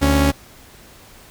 sawtooth tone pair together, 73.42 / 277.2 Hz, D2 / C#4, 0 / 0 cents, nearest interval octave + major seventh, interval 2300 cents, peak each -12 dBFS, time 0.01-0.32 s, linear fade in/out 20 ms, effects pink hiss -45 dBFS RMS until 1.3 s

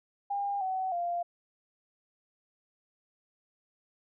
sine tone with pitch steps, 804 / 754 / 695 Hz, G5 / F#5 / F5, +44 / +32 / -9 cents, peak -29 dBFS, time 0.3-1.23 s, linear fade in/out 10 ms, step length 310 ms, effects none

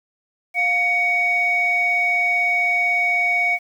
sine tone pair together, 705.9 / 2241 Hz, F5 / C#7, +18 / +18 cents, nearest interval octave + minor sixth, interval 2000 cents, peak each -23 / -16 dBFS, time 0.54-3.59 s, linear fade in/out 50 ms, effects tanh soft clip ceiling -10 dBFS + 8-bit

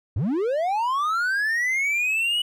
triangle linear sweep, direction up, 77.5 to 2960 Hz, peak -19 dBFS, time 0.16-2.42 s, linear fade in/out 5 ms, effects none

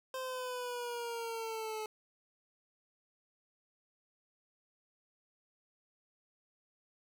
25% pulse exponential sweep, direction down, 522 to 430 Hz, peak -34 dBFS, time 0.14-1.86 s, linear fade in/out 2 ms, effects none

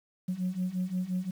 sine beating tone pair, 179.9 / 185.6 Hz, F#3 / F#3, -48 / +6 cents, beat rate 5.7 Hz, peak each -32 / -30 dBFS, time 0.28-1.31 s, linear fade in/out 10 ms, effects tanh soft clip ceiling -24 dBFS + 9-bit

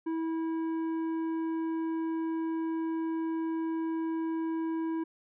sine tone with tanh clipping, 325.2 Hz, E4, 23 cents flat, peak -31 dBFS, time 0.06-5.04 s, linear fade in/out 10 ms, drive 9 dB, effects none

